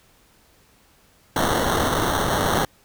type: noise with sample-and-hold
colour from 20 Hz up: blue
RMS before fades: -21 dBFS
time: 1.36-2.65 s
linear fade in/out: 2 ms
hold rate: 2450 Hz
effects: pink hiss -57 dBFS RMS until 2.84 s